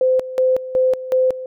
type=tone with tremolo; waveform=sine; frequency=515 Hz; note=C5; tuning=28 cents flat; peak=-12 dBFS; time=0.01-1.46 s; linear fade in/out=2 ms; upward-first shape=square; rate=2.7 Hz; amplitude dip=80%; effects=none